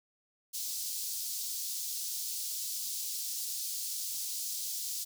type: high-pass noise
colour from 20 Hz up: pink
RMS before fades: -37 dBFS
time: 0.53-5.05 s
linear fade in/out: 20 ms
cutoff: 4600 Hz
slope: 24 dB/octave
effects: none